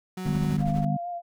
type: tone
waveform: 35% pulse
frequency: 185 Hz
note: F#3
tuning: in tune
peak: -30 dBFS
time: 0.17-0.57 s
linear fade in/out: 5 ms
type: noise with tremolo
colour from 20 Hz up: brown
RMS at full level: -32 dBFS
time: 0.25-0.85 s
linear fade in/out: 5 ms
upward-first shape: triangle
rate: 12 Hz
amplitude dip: 75%
type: harmonic tone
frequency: 50.4 Hz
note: G1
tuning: 49 cents sharp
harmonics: 3 / 4 / 5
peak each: -25 / -28 / -33 dBFS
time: 0.25-0.97 s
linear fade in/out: 10 ms
type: tone with vibrato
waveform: sine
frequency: 698.5 Hz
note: F5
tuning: in tune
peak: -30 dBFS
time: 0.59-1.22 s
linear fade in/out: 50 ms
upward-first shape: sine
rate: 6.5 Hz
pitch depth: 23 cents each way
effects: none